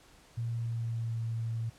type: tone with pitch glide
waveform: sine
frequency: 116.54 to 114.08 Hz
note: A#2 to A#2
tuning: 0 to -37 cents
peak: -31 dBFS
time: 0.37-1.7 s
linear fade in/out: 10 ms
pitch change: -37 cents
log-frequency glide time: 0.51-1.23 s
effects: pink hiss -59 dBFS RMS until 1.78 s + low-pass 10000 Hz 12 dB/octave